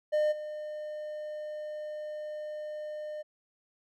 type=tone with level steps; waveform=triangle; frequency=606 Hz; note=D#5; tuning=46 cents flat; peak=-22 / -34 dBFS; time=0.12-3.23 s; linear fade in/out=20 ms; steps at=0.31 s; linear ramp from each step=20 ms; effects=none